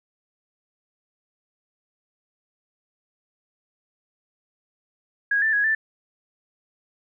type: tone with pitch steps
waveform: sine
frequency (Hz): 1648 / 1770 / 1664 / 1767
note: G#6 / A6 / G#6 / A6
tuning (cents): -14 / +10 / +3 / +7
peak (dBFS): -18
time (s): 5.31-5.75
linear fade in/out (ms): 5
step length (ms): 110
effects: none